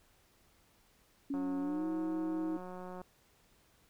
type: tone with pitch glide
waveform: sine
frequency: 279.3 to 319 Hz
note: C#4 to D#4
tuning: +13 to +43 cents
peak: -33 dBFS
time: 1.3-2.57 s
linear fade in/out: 5 ms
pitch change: +230 cents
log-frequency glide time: 1.6-1.86 s
type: click train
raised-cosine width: 1 ms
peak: -33 dBFS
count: 306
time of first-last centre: 1.34-3.016 s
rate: 182 Hz
effects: pink hiss -68 dBFS RMS until 3.89 s